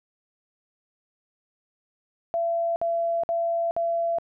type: tone bursts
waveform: sine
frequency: 675 Hz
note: E5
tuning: 41 cents sharp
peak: -22 dBFS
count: 4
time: 2.34-4.185 s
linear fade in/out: 0 ms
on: 420 ms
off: 55 ms
effects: none